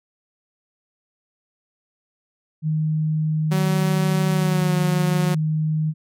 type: tone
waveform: sine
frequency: 155.56 Hz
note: D#3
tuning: in tune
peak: -18 dBFS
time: 2.62-5.94 s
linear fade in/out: 50 ms
type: tone with pitch glide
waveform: sawtooth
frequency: 189 to 181.51 Hz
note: F#3 to F#3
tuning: +37 to -33 cents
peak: -17 dBFS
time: 3.51-5.35 s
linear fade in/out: 10 ms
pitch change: -70 cents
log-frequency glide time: 4.3-4.75 s
effects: MP3 96 kbps